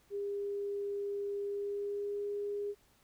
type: tone with pitch glide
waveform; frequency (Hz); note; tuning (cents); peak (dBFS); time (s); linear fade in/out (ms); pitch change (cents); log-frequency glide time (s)
sine; 403.6 to 408.5; G#4 to G#4; -49 to -29; -34; 0.1-2.75; 50; +20; 1.44-2.28
effects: pink hiss -68 dBFS RMS until 3.03 s